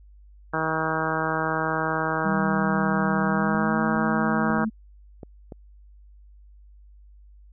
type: harmonic tone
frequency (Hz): 159.1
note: D#3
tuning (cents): +39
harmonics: 1 / 2 / 3 / 4 / 5 / 6 / 7 / 8 / 9 / 10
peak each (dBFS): -32 / -32 / -32 / -32 / -32 / -32 / -32 / -32 / -32 / -32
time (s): 0.53-4.65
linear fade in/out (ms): 10
type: tone with pitch glide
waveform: sine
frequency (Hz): 196 to 218.7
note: G3 to A3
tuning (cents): 0 to -10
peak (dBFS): -23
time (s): 2.24-4.7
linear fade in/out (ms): 20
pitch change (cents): +190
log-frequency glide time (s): 3.29-3.79
type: clicks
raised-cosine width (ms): 2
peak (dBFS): -24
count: 6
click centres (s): 3.549 / 3.961 / 4.503 / 4.583 / 5.232 / 5.522
effects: added 50 Hz sine -47 dBFS peak until 7.52 s